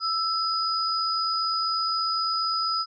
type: tone pair together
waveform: sine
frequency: 1317 / 4972 Hz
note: E6 / D#8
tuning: -2 / -2 cents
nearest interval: octave + major seventh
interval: 2300 cents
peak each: -26 dBFS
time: 0-2.86 s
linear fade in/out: 50 ms
effects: none